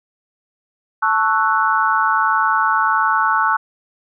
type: chord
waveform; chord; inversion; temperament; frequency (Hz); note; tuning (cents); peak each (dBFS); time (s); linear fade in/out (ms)
sine; F# minor seventh; first; equal; 880 / 1108.7 / 1318.5 / 1480; A5 / C#6 / E6 / F#6; 0 / 0 / 0 / 0; -19; 1.02-3.57; 10
effects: none